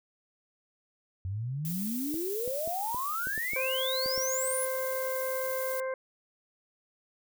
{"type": "exponential sweep", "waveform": "sine", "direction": "up", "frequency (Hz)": [90, 10548], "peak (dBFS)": -31, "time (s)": [1.25, 4.65], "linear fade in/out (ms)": 0}
{"type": "noise", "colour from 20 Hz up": "violet", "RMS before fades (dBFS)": -38, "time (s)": [1.65, 5.8], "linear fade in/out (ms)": 0}
{"type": "clicks", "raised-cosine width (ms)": 2, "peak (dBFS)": -29, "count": 9, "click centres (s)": [2.142, 2.477, 2.676, 2.946, 3.271, 3.378, 3.534, 4.06, 4.178]}
{"type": "harmonic tone", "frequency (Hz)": 523.3, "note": "C5", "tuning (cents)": 0, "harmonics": [1, 2, 3, 4], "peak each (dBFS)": [-31, -40, -42, -45], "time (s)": [3.56, 5.94], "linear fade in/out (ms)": 2}
{"effects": []}